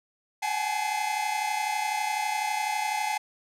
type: tone cluster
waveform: 45% pulse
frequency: 756 / 828 / 860 / 2070 Hz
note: F#5 / G#5 / A5 / C7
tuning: +37 / -5 / -40 / -19 cents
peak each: -35 / -31 / -30 / -35 dBFS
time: 0.42-3.18 s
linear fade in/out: 10 ms
effects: low-pass 11000 Hz 12 dB/octave